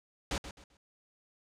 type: noise with echo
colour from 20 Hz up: pink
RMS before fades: -33 dBFS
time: 0.31-0.38 s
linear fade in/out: 2 ms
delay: 130 ms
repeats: 3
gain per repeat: -11 dB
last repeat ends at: 0.77 s
effects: low-pass 7000 Hz 12 dB/octave